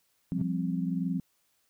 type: tone with exponential growth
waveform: triangle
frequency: 130 Hz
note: C3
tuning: 11 cents flat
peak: -27 dBFS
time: 0.31-0.42 s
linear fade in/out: 5 ms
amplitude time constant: 23 ms
type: chord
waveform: sine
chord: F suspended second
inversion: none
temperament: equal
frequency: 174.61 / 196 / 261.6 Hz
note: F3 / G3 / C4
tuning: 0 / 0 / 0 cents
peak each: -30 / -34 / -33 dBFS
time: 0.32-1.2 s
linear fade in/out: 0 ms
effects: white hiss -72 dBFS RMS until 1.69 s